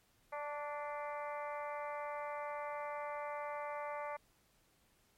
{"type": "harmonic tone with a mistuned harmonic", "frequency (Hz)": 293.7, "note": "D4", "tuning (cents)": 0, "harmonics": [2, 3, 4, 5, 6, 7, 8], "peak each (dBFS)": [-43, -44, -46, -54, -56, -51, -57], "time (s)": [0.32, 4.17], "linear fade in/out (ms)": 10, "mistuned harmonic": 4, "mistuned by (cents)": -22, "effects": ["pink hiss -72 dBFS RMS until 5.17 s", "MP3 64 kbps"]}